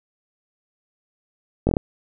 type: slowing click train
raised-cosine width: 2 ms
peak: -5 dBFS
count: 5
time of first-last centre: 1.67-1.768 s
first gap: 20 ms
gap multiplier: 1.14
effects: none